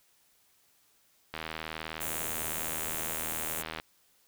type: click train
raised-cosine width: 0.3 ms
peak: -20 dBFS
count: 197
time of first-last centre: 1.34-3.799 s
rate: 79.7 Hz
type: band-stop noise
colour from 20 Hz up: white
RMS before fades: -36 dBFS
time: 2-3.63 s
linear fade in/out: 20 ms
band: 800 to 6400 Hz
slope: 48 dB/octave
effects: white hiss -67 dBFS RMS until 4.27 s